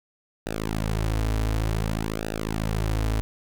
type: tone with flanger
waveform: sawtooth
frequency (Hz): 54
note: A1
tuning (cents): -32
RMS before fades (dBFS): -26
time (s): 0.46-3.21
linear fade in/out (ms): 0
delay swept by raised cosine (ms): 0.92 to 5.62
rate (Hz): 0.55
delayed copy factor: -0.95
effects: none